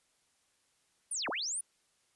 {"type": "linear two-way sweep", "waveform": "sine", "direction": "down then up", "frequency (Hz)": [9956, 207.7, 9956], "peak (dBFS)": -33, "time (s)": [1.11, 1.61], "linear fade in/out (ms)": 5, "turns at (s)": 1.29, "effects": ["white hiss -73 dBFS RMS until 2.15 s", "resampled to 24000 Hz"]}